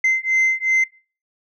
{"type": "beating tone pair", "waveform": "sine", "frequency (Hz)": [2070, 2072.7], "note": ["C7", "C7"], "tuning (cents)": [-19, -17], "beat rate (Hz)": 2.7, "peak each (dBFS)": -17, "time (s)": [0.04, 0.84], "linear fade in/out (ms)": 5, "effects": ["noise-tail reverb RT60 0.4 s tail -26 dB re dry", "tanh soft clip ceiling -12 dBFS"]}